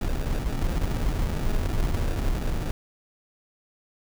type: noise with sample-and-hold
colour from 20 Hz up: brown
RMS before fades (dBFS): -25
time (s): 0.01-2.71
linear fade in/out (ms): 5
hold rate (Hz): 1050
effects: none